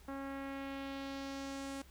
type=tone with low-pass filter sweep; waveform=sawtooth; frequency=273.5 Hz; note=C#4; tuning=23 cents flat; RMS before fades=-43 dBFS; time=0.08-1.82 s; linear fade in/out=5 ms; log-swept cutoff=1400 to 9800 Hz; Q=1.4; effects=added 65 Hz sine -58 dBFS peak until 1.9 s + pink hiss -63 dBFS RMS until 1.9 s